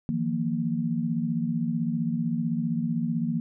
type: chord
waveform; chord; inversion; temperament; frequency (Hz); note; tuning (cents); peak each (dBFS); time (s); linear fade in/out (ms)
sine; Eb suspended second; none; equal with one note detuned; 159.02 / 174.61 / 233.1; Eb3 / F3 / Bb3; +38 / 0 / 0; -30 / -30 / -27; 0.09-3.4; 0
effects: none